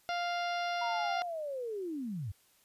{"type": "harmonic tone", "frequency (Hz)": 698.5, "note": "F5", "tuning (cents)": 0, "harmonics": [1, 2, 3, 4, 5, 6, 7, 8], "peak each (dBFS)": [-33, -39, -43, -45, -47, -49, -50, -51], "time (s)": [0.09, 1.22], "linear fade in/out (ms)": 0}
{"type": "linear sweep", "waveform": "sine", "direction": "down", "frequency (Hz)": [964, 84.5], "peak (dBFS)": -35, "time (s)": [0.81, 2.32], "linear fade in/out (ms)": 10}
{"effects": ["white hiss -67 dBFS RMS until 2.64 s", "resampled to 32000 Hz"]}